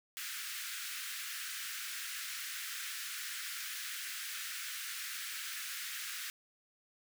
pink high-pass noise, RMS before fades -42 dBFS, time 0.17-6.3 s, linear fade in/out 0 ms, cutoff 1400 Hz, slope 48 dB/octave, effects none

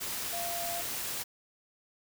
sine tone in noise, 690 Hz, F5, 21 cents flat, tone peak -36 dBFS, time 0.32-0.82 s, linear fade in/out 20 ms, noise white, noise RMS -36 dBFS, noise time 0-1.24 s, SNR -3 dB, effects none

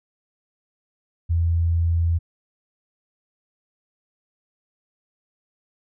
sine tone, 84 Hz, E2, 33 cents sharp, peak -17 dBFS, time 1.29-2.19 s, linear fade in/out 20 ms, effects none

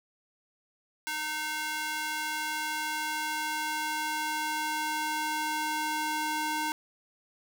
square tone with high-pass filter sweep, 306.7 Hz, D#4, 25 cents flat, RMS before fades -32 dBFS, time 1.07-6.72 s, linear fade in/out 0 ms, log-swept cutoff 1400 to 710 Hz, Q 1.2, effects none

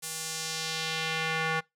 square tone with band-pass filter sweep, 160.4 Hz, E3, 47 cents flat, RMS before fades -32 dBFS, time 0.02-1.61 s, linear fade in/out 20 ms, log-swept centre 9600 to 1600 Hz, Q 1.2, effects noise-tail reverb RT60 0.2 s tail -24 dB re dry

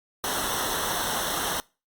pink noise with comb filter, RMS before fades -28 dBFS, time 0.24-1.6 s, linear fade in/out 0 ms, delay 0.42 ms, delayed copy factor -0.8, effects noise-tail reverb RT60 0.3 s tail -23 dB re dry + Opus 48 kbps

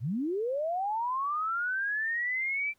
sine linear sweep, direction up, 98 to 2352 Hz, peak -28 dBFS, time 0-2.74 s, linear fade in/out 50 ms, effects pink hiss -71 dBFS RMS until 2.78 s

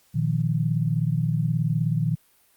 sine chord, Bb suspended fourth, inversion none, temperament equal with one note detuned, 119.13 / 155.56 / 174.61 Hz, Bb2 / Eb3 / F3, +38 / 0 / 0 cents, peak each -25 / -23 / -29 dBFS, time 0.14-2.16 s, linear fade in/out 20 ms, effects white hiss -61 dBFS RMS until 2.56 s + Opus 48 kbps

